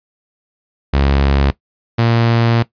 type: tone pair in turn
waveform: sawtooth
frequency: 69.3 / 116.15 Hz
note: C#2 / A#2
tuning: 0 / -6 cents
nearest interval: major sixth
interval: 894 cents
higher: second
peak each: -7 dBFS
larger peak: neither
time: 0.93-1.51 / 1.98-2.63 s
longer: second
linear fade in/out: 10 ms
effects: noise-tail reverb RT60 0.1 s tail -17 dB re dry + resampled to 11025 Hz